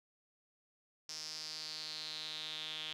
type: tone with band-pass filter sweep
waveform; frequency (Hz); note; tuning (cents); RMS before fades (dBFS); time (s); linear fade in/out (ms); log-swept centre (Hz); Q
sawtooth; 155.56; D#3; 0; -44; 1.09-2.93; 0; 5400 to 3300; 6
effects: none